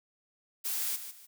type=noise with echo; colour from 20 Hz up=blue; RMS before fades=-33 dBFS; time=0.64-0.97 s; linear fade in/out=20 ms; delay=150 ms; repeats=2; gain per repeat=-10 dB; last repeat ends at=1.27 s; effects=none